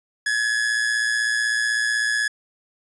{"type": "tone with amplitude modulation", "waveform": "45% pulse", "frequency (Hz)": 1694, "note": "G#6", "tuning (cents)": 34, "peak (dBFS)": -17, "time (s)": [0.26, 2.28], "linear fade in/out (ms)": 5, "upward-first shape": "sine", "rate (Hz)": 116, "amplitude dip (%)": 55, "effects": ["resampled to 24000 Hz"]}